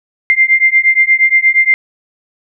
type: beating tone pair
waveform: sine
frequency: 2093 / 2101.5 Hz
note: C7 / C7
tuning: 0 / +7 cents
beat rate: 8.5 Hz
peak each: -10 dBFS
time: 0.3-1.74 s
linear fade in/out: 0 ms
effects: none